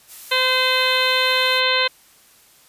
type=noise; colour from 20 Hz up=blue; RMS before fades=-37 dBFS; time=0.07-1.62 s; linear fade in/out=50 ms
type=harmonic tone; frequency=514 Hz; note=C5; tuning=31 cents flat; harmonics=1 / 2 / 3 / 4 / 5 / 6 / 7 / 8; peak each=-24 / -24 / -24 / -24 / -24 / -24 / -24 / -24 dBFS; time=0.31-1.88 s; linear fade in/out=10 ms
effects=white hiss -52 dBFS RMS until 2.68 s + resampled to 32000 Hz